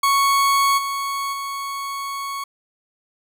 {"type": "tone with level steps", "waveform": "40% pulse", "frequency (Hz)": 1108.7, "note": "C#6", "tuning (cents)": 0, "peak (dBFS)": [-14, -22, -25], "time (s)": [0.03, 2.44], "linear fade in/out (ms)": 5, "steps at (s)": [0.77, 1.32], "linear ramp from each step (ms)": 20, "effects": []}